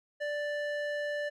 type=tone with band-pass filter; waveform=square; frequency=587.3 Hz; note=D5; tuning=in tune; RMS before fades=-34 dBFS; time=0.2-1.3 s; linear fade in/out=20 ms; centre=1200 Hz; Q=3.1; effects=none